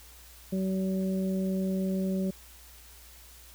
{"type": "harmonic tone", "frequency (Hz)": 189.4, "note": "F#3", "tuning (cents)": 41, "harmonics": [1, 2, 3], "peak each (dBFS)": [-27, -36, -38], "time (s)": [0.52, 2.31], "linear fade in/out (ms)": 10, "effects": ["added 60 Hz sine -53 dBFS peak until 3.54 s", "white hiss -53 dBFS RMS until 3.54 s"]}